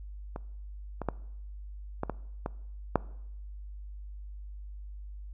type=clicks; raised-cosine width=1 ms; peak=-23 / -20 / -14 / -16 / -17 / -18 / -8 dBFS; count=7; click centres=0.361 / 1.017 / 1.087 / 2.034 / 2.097 / 2.461 / 2.957 s; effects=noise-tail reverb RT60 0.8 s tail -21 dB re dry + added 50 Hz sine -40 dBFS peak until 5.33 s